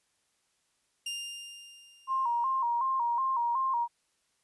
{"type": "tone with exponential decay", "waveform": "sawtooth", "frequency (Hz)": 2802, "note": "F7", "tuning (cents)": 5, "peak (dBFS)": -29, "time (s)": [1.06, 2.63], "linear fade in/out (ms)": 5, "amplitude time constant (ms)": 340}
{"type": "tone with vibrato", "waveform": "sine", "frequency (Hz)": 1000, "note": "B5", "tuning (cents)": 21, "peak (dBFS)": -26, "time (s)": [2.07, 3.88], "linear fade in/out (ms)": 50, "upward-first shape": "square", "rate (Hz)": 2.7, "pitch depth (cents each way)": 98}
{"effects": ["white hiss -74 dBFS RMS until 4.43 s", "resampled to 24000 Hz"]}